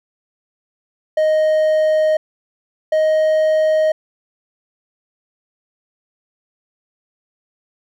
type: tone pair in turn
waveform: triangle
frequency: 622.3 / 625 Hz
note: D#5 / D#5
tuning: 0 / +8 cents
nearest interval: unison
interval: 8 cents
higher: second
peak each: -10 dBFS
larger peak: neither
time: 1.17-2.17 / 2.92-3.92 s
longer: neither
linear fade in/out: 5 ms
effects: none